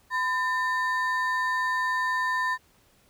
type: ring-modulated tone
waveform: triangle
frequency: 1403 Hz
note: F6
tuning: 8 cents sharp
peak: -19 dBFS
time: 0.1-2.58 s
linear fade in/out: 50 ms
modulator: 392 Hz
effects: pink hiss -62 dBFS RMS until 3.09 s